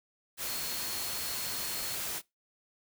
sine tone in noise, 4307 Hz, C8, 49 cents sharp, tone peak -42 dBFS, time 0.44-1.98 s, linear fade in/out 50 ms, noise white, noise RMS -36 dBFS, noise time 0.37-2.22 s, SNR -9 dB, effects noise-tail reverb RT60 0.2 s tail -22 dB re dry

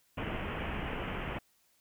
pink low-pass noise, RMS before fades -37 dBFS, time 0.17-1.39 s, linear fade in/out 10 ms, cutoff 3100 Hz, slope 96 dB/octave, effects white hiss -70 dBFS RMS until 1.8 s

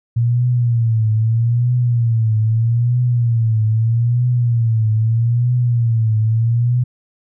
sine tone with vibrato, 116.1 Hz, A#2, 7 cents flat, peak -12 dBFS, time 0.16-6.84 s, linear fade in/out 10 ms, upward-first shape triangle, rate 0.79 Hz, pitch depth 120 cents each way, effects none

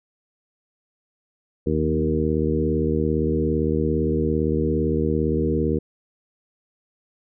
harmonic tone with a mistuned harmonic, 77.6 Hz, D#2, 4 cents flat, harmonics 1 / 2 / 3 / 4 / 5 / 6, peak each -26 / -26 / -26 / -26 / -26 / -26 dBFS, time 1.66-5.79 s, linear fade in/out 10 ms, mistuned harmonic 2, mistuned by +16 cents, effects none

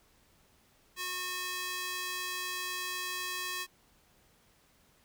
square tone with high-pass filter, 364 Hz, F#4, 28 cents flat, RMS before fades -37 dBFS, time 0.96-3.67 s, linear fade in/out 50 ms, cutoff 1600 Hz, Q 0.73, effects pink hiss -66 dBFS RMS until 5.04 s

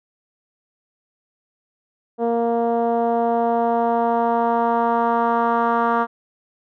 10% pulse tone with low-pass filter sweep, 233.2 Hz, A#3, 1 cent sharp, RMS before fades -19 dBFS, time 2.18-6.07 s, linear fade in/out 50 ms, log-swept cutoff 570 to 1200 Hz, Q 2.1, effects none

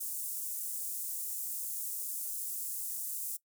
pink high-pass noise, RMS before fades -38 dBFS, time 0-3.37 s, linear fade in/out 10 ms, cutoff 8400 Hz, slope 24 dB/octave, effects noise-tail reverb RT60 0.1 s tail -20 dB re dry

